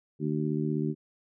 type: harmonic tone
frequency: 76 Hz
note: D#2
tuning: 40 cents flat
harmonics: 2 / 3 / 4 / 5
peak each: -30 / -32 / -33 / -34 dBFS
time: 0.19-0.95 s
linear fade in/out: 50 ms
effects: none